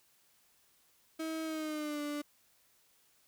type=tone with pitch glide; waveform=35% pulse; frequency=319.9 to 293.3 Hz; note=D#4 to D4; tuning=+48 to -2 cents; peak=-34 dBFS; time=1.19-2.22 s; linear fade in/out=10 ms; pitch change=-150 cents; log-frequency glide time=1.44-2.01 s; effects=white hiss -69 dBFS RMS until 3.27 s